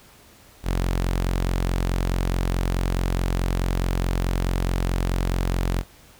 sawtooth tone, 44.68 Hz, F1, 40 cents sharp, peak -17 dBFS, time 0.63-5.84 s, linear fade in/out 50 ms, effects pink hiss -51 dBFS RMS until 6.19 s

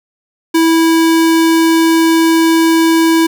square tone, 327.4 Hz, E4, 12 cents flat, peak -8 dBFS, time 0.54-3.27 s, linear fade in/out 10 ms, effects none

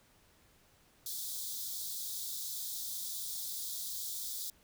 white high-pass noise, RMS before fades -40 dBFS, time 1.06-4.5 s, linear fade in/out 2 ms, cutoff 3400 Hz, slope 96 dB/octave, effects pink hiss -66 dBFS RMS until 4.63 s

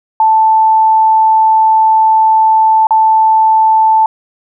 sine tone with dropouts, 880 Hz, A5, in tune, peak -5 dBFS, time 0.2-4.06 s, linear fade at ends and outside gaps 2 ms, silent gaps 2.87-2.907 s, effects none

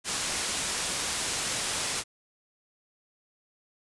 white low-pass noise, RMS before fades -31 dBFS, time 0.04-2.04 s, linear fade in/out 50 ms, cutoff 10000 Hz, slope 24 dB/octave, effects resampled to 24000 Hz

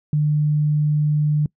sine tone, 150 Hz, D3, 37 cents sharp, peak -15 dBFS, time 0.13-1.46 s, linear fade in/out 2 ms, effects noise-tail reverb RT60 0.1 s tail -24 dB re dry

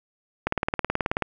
click train, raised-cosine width 0.5 ms, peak -8 dBFS, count 15, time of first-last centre 0.47-1.223 s, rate 18.6 Hz, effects none

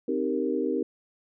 sine chord, C minor seventh, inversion none, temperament equal, 261.6 / 311.1 / 392 / 466.2 Hz, C4 / Eb4 / G4 / Bb4, 0 / 0 / 0 / 0 cents, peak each -30 dBFS, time 0.08-0.83 s, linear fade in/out 5 ms, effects none

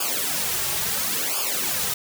white noise with flanger, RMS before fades -25 dBFS, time 0-1.94 s, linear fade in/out 5 ms, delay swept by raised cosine 0.51 to 4.11 ms, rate 0.72 Hz, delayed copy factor -1, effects none

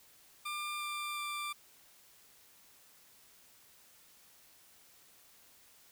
20% pulse tone with pitch steps, 1195 / 1188.1 / 1181.3 Hz, D6 / D6 / D6, +30 / +20 / +10 cents, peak -32 dBFS, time 0.45-1.53 s, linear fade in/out 10 ms, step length 360 ms, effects white hiss -62 dBFS RMS until 5.91 s

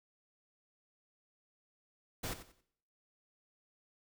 pink noise with echo, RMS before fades -39 dBFS, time 2.23-2.34 s, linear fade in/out 10 ms, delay 91 ms, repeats 3, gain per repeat -12 dB, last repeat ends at 2.613 s, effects noise-tail reverb RT60 0.7 s tail -21 dB re dry

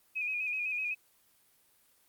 sine tone with vibrato, 2489 Hz, D#7, in tune, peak -31 dBFS, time 0.15-0.95 s, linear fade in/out 20 ms, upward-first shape square, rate 7.9 Hz, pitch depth 39 cents each way, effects white hiss -67 dBFS RMS until 2.08 s + Opus 32 kbps

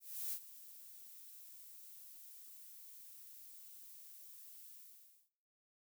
violet noise with ADSR envelope, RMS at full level -40 dBFS, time 0-5.3 s, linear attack 320 ms, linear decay 72 ms, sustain -16 dB, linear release 580 ms, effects noise-tail reverb RT60 0.7 s tail -20 dB re dry

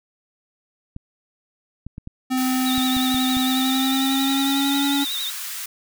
clicks, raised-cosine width 5 ms, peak -21 dBFS, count 8, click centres 0.964 / 1.866 / 1.981 / 2.074 / 2.78 / 2.967 / 3.145 / 3.369 s
square tone with pitch glide, 257.7 to 281 Hz, C4 to C#4, -26 to +24 cents, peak -20 dBFS, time 2.3-5.05 s, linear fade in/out 20 ms, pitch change +150 cents, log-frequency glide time 3.42-4.86 s
white high-pass noise, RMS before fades -31 dBFS, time 2.37-5.66 s, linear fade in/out 5 ms, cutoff 1100 Hz, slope 24 dB/octave
sine tone with vibrato, 3729 Hz, A#7, in tune, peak -25 dBFS, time 2.65-5.31 s, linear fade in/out 20 ms, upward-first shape triangle, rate 11 Hz, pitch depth 97 cents each way
effects none

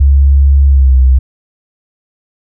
sine tone with pitch glide, 69.3 to 64.66 Hz, C#2 to C2, 0 to -20 cents, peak -3 dBFS, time 0-1.19 s, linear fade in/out 10 ms, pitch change -120 cents, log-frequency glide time 0.68-0.95 s, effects none

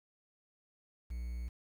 triangle tone with quantisation, 60 Hz, B1, 49 cents flat, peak -35 dBFS, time 1.1-1.49 s, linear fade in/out 10 ms, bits 10, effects none

